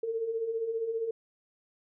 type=beating tone pair; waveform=sine; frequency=440 / 455 Hz; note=A4 / A#4; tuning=0 / -42 cents; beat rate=15 Hz; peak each=-38 / -30 dBFS; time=0.03-1.11 s; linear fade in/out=5 ms; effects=none